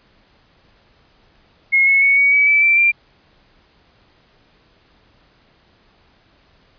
sine tone with pitch steps, 2162 / 2191 / 2220 / 2250 / 2280 / 2310 / 2341 / 2373 Hz, C#7 / C#7 / C#7 / C#7 / C#7 / D7 / D7 / D7, -44 / -21 / +2 / +25 / +48 / -29 / -6 / +17 cents, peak -10 dBFS, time 1.72-2.92 s, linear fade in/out 20 ms, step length 150 ms, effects pink hiss -55 dBFS RMS until 6.78 s + resampled to 11025 Hz

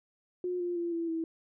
sine tone with pitch steps, 359.7 / 351.1 / 342.7 / 334.5 / 326.4 Hz, F#4 / F4 / F4 / E4 / E4, -49 / +9 / -33 / +25 / -17 cents, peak -30 dBFS, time 0.44-1.24 s, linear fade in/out 2 ms, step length 160 ms, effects none

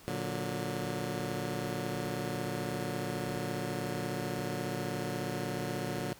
15% pulse chord, Bb augmented, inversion none, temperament just, 116.54 / 145.68 / 182.1 Hz, Bb2 / D3 / F#3, 0 / -14 / -27 cents, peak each -32 dBFS, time 0.08-6.13 s, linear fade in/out 0 ms, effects pink hiss -55 dBFS RMS until 6.19 s

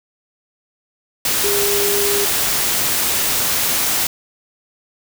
sine tone in noise, 405.1 Hz, G#4, 43 cents flat, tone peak -19 dBFS, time 1.44-2.25 s, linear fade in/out 2 ms, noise white, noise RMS -18 dBFS, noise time 1.25-4.07 s, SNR -4 dB, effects none

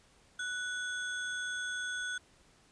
sine tone with sample-and-hold, 1481 Hz, F#6, 1 cent sharp, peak -34 dBFS, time 0.39-2.18 s, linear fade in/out 5 ms, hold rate 4900 Hz, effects pink hiss -64 dBFS RMS until 2.71 s + resampled to 22050 Hz

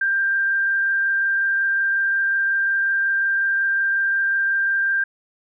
sine tone with frequency modulation, 1586 Hz, G6, 20 cents sharp, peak -17 dBFS, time 0.01-5.04 s, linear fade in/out 5 ms, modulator 25.5 Hz, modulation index 0.53, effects none

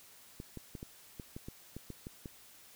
clicks, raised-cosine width 3 ms, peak -30 dBFS, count 11, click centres 0.401 / 0.573 / 0.752 / 0.829 / 1.198 / 1.365 / 1.485 / 1.766 / 1.903 / 2.069 / 2.258 s, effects white hiss -58 dBFS RMS until 2.75 s

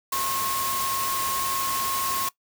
sine tone in noise, 1080 Hz, C#6, 45 cents flat, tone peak -27 dBFS, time 0.12-2.29 s, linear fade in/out 5 ms, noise white, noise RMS -29 dBFS, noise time 0.12-2.29 s, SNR -1 dB, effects noise-tail reverb RT60 0.1 s tail -19 dB re dry

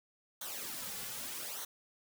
white noise with flanger, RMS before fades -42 dBFS, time 0.41-1.65 s, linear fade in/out 5 ms, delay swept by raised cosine 0.4 to 3.2 ms, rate 0.83 Hz, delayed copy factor -0.7, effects none

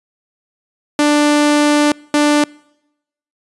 sawtooth tone bursts at uneven times, 295.1 Hz, D4, 8 cents sharp, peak -6 dBFS, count 2, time 0.99-1.92 / 2.14-2.44 s, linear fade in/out 2 ms, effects noise-tail reverb RT60 0.9 s tail -26 dB re dry + resampled to 24000 Hz

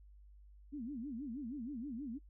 sine tone with vibrato, 257.7 Hz, C4, 26 cents flat, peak -40 dBFS, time 0.72-2.19 s, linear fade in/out 20 ms, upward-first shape sine, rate 6.3 Hz, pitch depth 260 cents each way, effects noise-tail reverb RT60 0.1 s tail -23 dB re dry + added 50 Hz sine -56 dBFS peak until 2.29 s

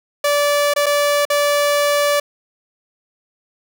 sawtooth tone with dropouts, 580 Hz, D5, 22 cents flat, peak -10 dBFS, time 0.24-2.2 s, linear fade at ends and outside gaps 5 ms, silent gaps 0.738-0.761 / 0.86-0.864 / 1.253-1.3 s, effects none

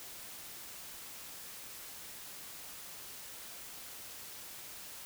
silence, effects white hiss -48 dBFS RMS until 5.05 s

